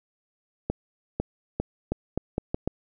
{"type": "accelerating click train", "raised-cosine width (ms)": 2, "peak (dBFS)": -12, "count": 8, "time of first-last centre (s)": [0.7, 2.676], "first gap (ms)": 500, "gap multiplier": 0.8, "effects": []}